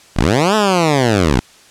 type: linear two-way sweep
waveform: 10% pulse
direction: up then down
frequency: 31.66 to 220 to 54.2 Hz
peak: -3 dBFS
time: 0.16-1.4 s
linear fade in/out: 10 ms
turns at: 0.55 s
effects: white hiss -45 dBFS RMS until 1.7 s + low-pass 8000 Hz 12 dB/octave